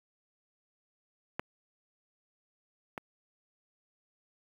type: clicks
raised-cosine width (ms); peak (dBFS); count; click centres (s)
0.5; -17 / -22; 2; 1.395 / 2.978
effects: high-pass 100 Hz 12 dB/octave + 8-bit